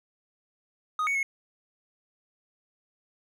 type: tone with pitch steps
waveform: triangle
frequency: 1247 / 2227 / 2181 Hz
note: D#6 / C#7 / C#7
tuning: +3 / +7 / -29 cents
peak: -23 dBFS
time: 0.99-1.23 s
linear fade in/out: 2 ms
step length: 80 ms
effects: none